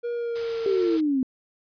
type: tone with pitch glide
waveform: triangle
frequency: 475.6 to 451.5 Hz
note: A#4 to A4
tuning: +35 to +45 cents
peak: -24 dBFS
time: 0.03-0.98 s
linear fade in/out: 20 ms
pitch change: -90 cents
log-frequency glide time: 0.13-0.73 s
type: band-stop noise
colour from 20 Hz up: white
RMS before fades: -38 dBFS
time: 0.35-1.01 s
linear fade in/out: 10 ms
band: 190 to 370 Hz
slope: 48 dB/octave
type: linear sweep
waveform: sine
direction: down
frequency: 402.6 to 252.5 Hz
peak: -20 dBFS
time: 0.66-1.23 s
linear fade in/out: 2 ms
effects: resampled to 11025 Hz